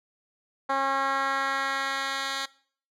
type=tone with band-pass filter sweep; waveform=10% pulse; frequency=271.8 Hz; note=C#4; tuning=34 cents flat; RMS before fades=-28 dBFS; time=0.69-2.46 s; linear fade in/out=10 ms; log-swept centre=960 to 3500 Hz; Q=1.1; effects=noise-tail reverb RT60 0.5 s tail -21 dB re dry